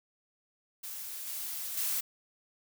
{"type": "noise with level steps", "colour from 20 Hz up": "blue", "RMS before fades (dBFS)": [-41, -38, -32], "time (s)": [0.83, 2.01], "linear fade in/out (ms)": 10, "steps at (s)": [1.27, 1.77], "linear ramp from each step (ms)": 5, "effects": []}